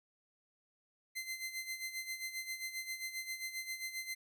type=tone with tremolo; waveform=sawtooth; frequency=2070 Hz; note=C7; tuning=19 cents flat; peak=-34 dBFS; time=1.15-4.15 s; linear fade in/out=20 ms; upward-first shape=sine; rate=7.5 Hz; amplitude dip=70%; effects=none